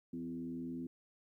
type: tone with frequency modulation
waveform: sine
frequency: 254.9 Hz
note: C4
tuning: 45 cents flat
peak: -39 dBFS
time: 0.13-0.87 s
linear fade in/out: 5 ms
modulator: 80.3 Hz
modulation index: 0.84
effects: 13-bit